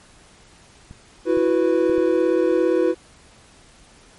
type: clicks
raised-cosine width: 5 ms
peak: -26 dBFS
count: 4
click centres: 0.911 / 1.372 / 1.897 / 1.981 s
type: chord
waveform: triangle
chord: E suspended second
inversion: none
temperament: equal with one note detuned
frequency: 329.6 / 367 / 493.9 Hz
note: E4 / F#4 / B4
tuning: 0 / -14 / 0 cents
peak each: -18 dBFS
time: 1.25-2.95 s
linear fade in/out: 50 ms
effects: pink hiss -50 dBFS RMS until 4.18 s + MP3 48 kbps